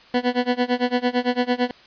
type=tone with tremolo; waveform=20% pulse; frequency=246.9 Hz; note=B3; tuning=in tune; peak=-11 dBFS; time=0.14-1.71 s; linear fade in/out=2 ms; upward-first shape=sine; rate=8.9 Hz; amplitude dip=95%; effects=white hiss -49 dBFS RMS until 1.86 s + resampled to 11025 Hz